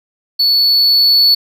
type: tone with level ramp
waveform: triangle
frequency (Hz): 4435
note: C#8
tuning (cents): 0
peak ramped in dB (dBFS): -8 to -5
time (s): 0.39-1.35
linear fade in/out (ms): 10
effects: none